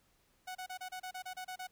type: tone bursts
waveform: sawtooth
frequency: 740 Hz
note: F#5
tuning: in tune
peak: -37 dBFS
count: 11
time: 0.47-1.672 s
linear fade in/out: 10 ms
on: 82 ms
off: 30 ms
effects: pink hiss -72 dBFS RMS until 1.71 s